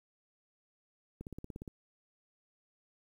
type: click train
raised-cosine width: 3 ms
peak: -30 dBFS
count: 9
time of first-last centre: 1.21-1.678 s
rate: 17.1 Hz
effects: 10-bit